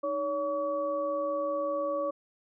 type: tone cluster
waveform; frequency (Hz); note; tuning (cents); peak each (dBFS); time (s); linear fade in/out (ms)
sine; 309.7 / 565 / 1136; D#4 / C#5 / C#6; -8 / +33 / +42; -38 / -29 / -35; 0.03-2.11; 10
effects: none